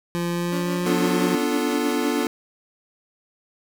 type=tone with pitch glide; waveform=25% pulse; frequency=172.6 to 180.03 Hz; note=F3 to F#3; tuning=-20 to -47 cents; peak=-19 dBFS; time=0.15-1.35 s; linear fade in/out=0 ms; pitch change=+73 cents; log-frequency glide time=0.31-1.18 s
type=tone with tremolo; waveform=35% pulse; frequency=284.1 Hz; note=C#4; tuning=43 cents sharp; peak=-26 dBFS; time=0.52-2.24 s; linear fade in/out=5 ms; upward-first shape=sine; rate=6 Hz; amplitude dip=65%
type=chord; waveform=square; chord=B half-diminished seventh; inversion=none; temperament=equal; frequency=246.9 / 293.7 / 349.2 / 440 Hz; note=B3 / D4 / F4 / A4; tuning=0 / 0 / 0 / 0 cents; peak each=-27 / -26 / -29 / -28 dBFS; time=0.86-2.27 s; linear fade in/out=2 ms
effects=8-bit